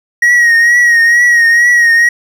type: tone with vibrato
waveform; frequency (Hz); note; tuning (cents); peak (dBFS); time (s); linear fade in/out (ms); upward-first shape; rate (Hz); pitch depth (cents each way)
triangle; 1891; A#6; +24; -3; 0.22-2.09; 5; triangle; 2.2; 53
effects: none